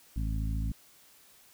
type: harmonic tone with a mistuned harmonic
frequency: 54.2 Hz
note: A1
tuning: 25 cents flat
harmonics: 1 / 2 / 3 / 4 / 5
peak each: -30 / -36 / -40 / -42 / -44 dBFS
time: 0.16-0.72 s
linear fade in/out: 5 ms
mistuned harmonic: 1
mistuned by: +22 cents
effects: white hiss -59 dBFS RMS until 1.53 s